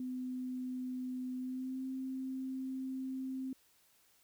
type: tone with pitch glide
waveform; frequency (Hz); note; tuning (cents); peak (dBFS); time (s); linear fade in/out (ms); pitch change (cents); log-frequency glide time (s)
sine; 254.1 to 262.2; B3 to C4; +49 to +4; -37; 0-3.53; 2; +55; 1.37-1.85
effects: white hiss -69 dBFS RMS until 4.23 s